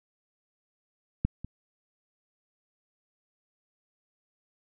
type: clicks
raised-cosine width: 5 ms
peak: -12 / -25 dBFS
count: 2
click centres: 1.25 / 1.446 s
effects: none